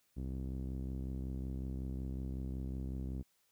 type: tone with low-pass filter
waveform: sawtooth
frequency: 65.41 Hz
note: C2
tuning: in tune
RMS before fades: -40 dBFS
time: 0.16-3.23 s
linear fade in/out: 20 ms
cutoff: 280 Hz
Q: 1.4
effects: white hiss -75 dBFS RMS until 3.51 s